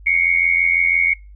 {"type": "tone pair together", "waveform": "sine", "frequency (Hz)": [2159, 2245], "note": ["C#7", "C#7"], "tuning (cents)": [-46, 21], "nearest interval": "minor second", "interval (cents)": 67, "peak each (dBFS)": -16, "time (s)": [0.06, 1.14], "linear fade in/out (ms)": 10, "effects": ["noise-tail reverb RT60 0.3 s tail -26 dB re dry", "added 50 Hz sine -38 dBFS peak until 1.35 s"]}